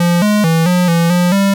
square tone with pitch steps, 173.3 / 209.4 / 163.5 / 179.1 / 168.4 / 177.2 / 197.3 Hz, F3 / G#3 / E3 / F3 / E3 / F3 / G3, -13 / +15 / -14 / +44 / +37 / +25 / +11 cents, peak -10 dBFS, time 0-1.54 s, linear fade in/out 5 ms, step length 220 ms, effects none

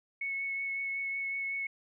sine tone with vibrato, 2203 Hz, C#7, 11 cents flat, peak -32 dBFS, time 0.21-1.67 s, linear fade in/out 5 ms, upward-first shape triangle, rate 5.4 Hz, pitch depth 13 cents each way, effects none

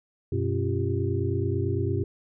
sine tone cluster, 94.9 / 123.8 / 271.7 / 346.1 / 394.4 Hz, F#2 / B2 / C#4 / F4 / G4, +44 / +5 / -35 / -16 / +11 cents, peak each -27 / -29 / -35 / -32 / -31 dBFS, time 0.32-2.04 s, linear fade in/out 5 ms, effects none

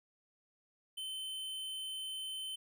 square tone, 3070 Hz, G7, 37 cents flat, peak -40 dBFS, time 0.97-2.56 s, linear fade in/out 10 ms, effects none

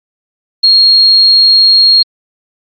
sine tone, 4266 Hz, C8, 33 cents sharp, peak -3 dBFS, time 0.63-2.03 s, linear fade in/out 10 ms, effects Opus 48 kbps

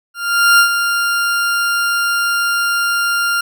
40% pulse tone with ADSR envelope, 1396.9 Hz, F6, in tune, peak -5 dBFS, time 0.14-3.41 s, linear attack 450 ms, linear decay 91 ms, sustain -8 dB, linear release 5 ms, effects none

